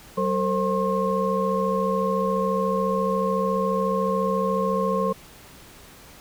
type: tone cluster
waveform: sine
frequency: 189.7 / 453.9 / 528 / 1071 Hz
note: F#3 / A#4 / C5 / C6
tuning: +43 / -46 / +16 / +40 cents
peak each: -26 dBFS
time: 0.17-5.13 s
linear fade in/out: 10 ms
effects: pink hiss -47 dBFS RMS until 6.2 s